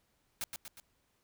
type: noise with echo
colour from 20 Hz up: white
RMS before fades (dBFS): -37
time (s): 0.41-0.44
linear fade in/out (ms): 0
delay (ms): 120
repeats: 3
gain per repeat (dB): -5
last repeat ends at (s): 0.8
effects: pink hiss -75 dBFS RMS until 1.23 s